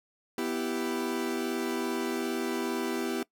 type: chord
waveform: 40% pulse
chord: E minor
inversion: second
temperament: equal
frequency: 246.9 / 329.6 / 392 Hz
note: B3 / E4 / G4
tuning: 0 / 0 / 0 cents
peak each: -33 dBFS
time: 0.38-3.23 s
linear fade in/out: 2 ms
effects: noise-tail reverb RT60 0.1 s tail -21 dB re dry

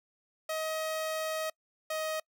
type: tone pair in turn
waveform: sawtooth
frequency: 632 / 628.4 Hz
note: D#5 / D#5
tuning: +27 / +17 cents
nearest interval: unison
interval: 10 cents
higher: first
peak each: -28 dBFS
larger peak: neither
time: 0.49-1.5 / 1.9-2.2 s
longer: first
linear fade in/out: 5 ms
effects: noise-tail reverb RT60 0.1 s tail -26 dB re dry

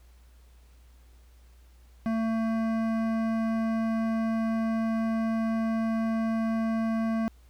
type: tone with hard clipping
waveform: sine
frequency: 224.5 Hz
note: A3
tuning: 35 cents sharp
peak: -27 dBFS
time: 2.06-7.28 s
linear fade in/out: 0 ms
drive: 14 dB
effects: added 60 Hz sine -52 dBFS peak until 7.49 s + pink hiss -65 dBFS RMS until 7.49 s

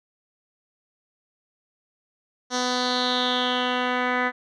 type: tone with low-pass filter sweep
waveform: 10% pulse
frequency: 249.6 Hz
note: B3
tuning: 19 cents sharp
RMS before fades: -24 dBFS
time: 2.5-4.32 s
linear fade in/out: 50 ms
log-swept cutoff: 5500 to 2000 Hz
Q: 4.9
effects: none

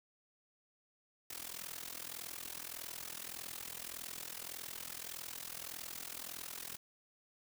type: noise with amplitude modulation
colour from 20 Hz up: white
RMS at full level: -42 dBFS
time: 1.3-6.77 s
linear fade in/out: 5 ms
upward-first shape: sine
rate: 41.7 Hz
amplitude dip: 90%
effects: none

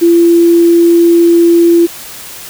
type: tone with quantisation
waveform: sine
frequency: 340 Hz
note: F4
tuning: 46 cents flat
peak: -3 dBFS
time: 0.01-1.87 s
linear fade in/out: 20 ms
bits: 5
effects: white hiss -28 dBFS RMS until 2.49 s

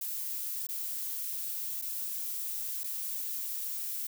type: noise with dropouts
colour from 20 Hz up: violet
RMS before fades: -36 dBFS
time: 0.01-4.07 s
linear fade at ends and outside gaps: 5 ms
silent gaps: 0.669-0.688 / 1.816-1.821 / 2.835-2.841 s
effects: none

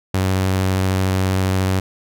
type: tone with vibrato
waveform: sawtooth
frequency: 94.4 Hz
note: F#2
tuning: 35 cents sharp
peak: -12 dBFS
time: 0.14-1.8 s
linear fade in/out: 5 ms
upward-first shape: sine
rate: 13 Hz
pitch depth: 11 cents each way
effects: none

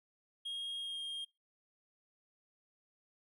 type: tone with pitch glide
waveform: triangle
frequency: 3257 to 3225 Hz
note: G#7 to G7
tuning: -34 to +48 cents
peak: -37 dBFS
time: 0.45-1.25 s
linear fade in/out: 10 ms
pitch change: -18 cents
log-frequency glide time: 0.79-0.99 s
effects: noise-tail reverb RT60 0.2 s tail -21 dB re dry

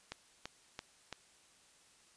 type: click train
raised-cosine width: 0.2 ms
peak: -24 dBFS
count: 4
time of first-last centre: 0.12-1.127 s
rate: 2.98 Hz
effects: white hiss -65 dBFS RMS until 2.16 s + resampled to 22050 Hz

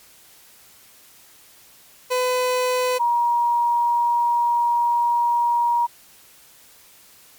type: tone pair in turn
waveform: 30% pulse / sine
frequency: 503 / 949.5 Hz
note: B4 / A#5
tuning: +32 / +32 cents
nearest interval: major seventh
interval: 1100 cents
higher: second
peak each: -16 dBFS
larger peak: neither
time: 2.1-2.99 / 2.99-5.87 s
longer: second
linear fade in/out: 20 ms
effects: white hiss -50 dBFS RMS until 7.38 s + MP3 96 kbps

